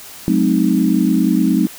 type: chord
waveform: sine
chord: F# diminished seventh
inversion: none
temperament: equal with one note detuned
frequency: 185 / 215 / 261.6 / 311.1 Hz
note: F#3 / A3 / C4 / Eb4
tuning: 0 / -40 / 0 / 0 cents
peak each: -17 dBFS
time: 0.28-1.67 s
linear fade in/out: 0 ms
effects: white hiss -36 dBFS RMS until 1.78 s